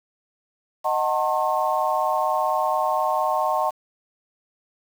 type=chord; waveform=sine; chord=D# diminished seventh; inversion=none; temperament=just; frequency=622.3 / 746.7 / 896 / 1075.3 Hz; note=D#5 / F#5 / A5 / C6; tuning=0 / +16 / +31 / +47 cents; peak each=-25 dBFS; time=0.84-3.71 s; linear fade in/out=20 ms; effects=7-bit